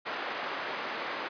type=band-pass noise; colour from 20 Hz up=white; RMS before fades=-36 dBFS; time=0.05-1.29 s; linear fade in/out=20 ms; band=370 to 1800 Hz; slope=12 dB/octave; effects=resampled to 11025 Hz